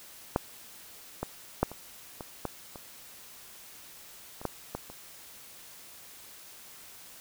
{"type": "clicks", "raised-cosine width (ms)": 1, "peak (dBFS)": [-10, -17, -9, -27, -24, -17, -28, -28, -15, -19, -30], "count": 11, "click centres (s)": [0.361, 1.23, 1.63, 1.716, 2.208, 2.453, 2.758, 4.415, 4.453, 4.75, 4.9], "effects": ["white hiss -50 dBFS RMS until 7.2 s"]}